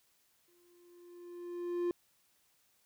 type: tone with exponential growth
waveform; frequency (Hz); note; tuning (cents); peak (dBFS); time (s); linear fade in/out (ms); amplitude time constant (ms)
triangle; 350; F4; +4; -27; 0.48-1.91; 1; 310
effects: white hiss -72 dBFS RMS until 2.85 s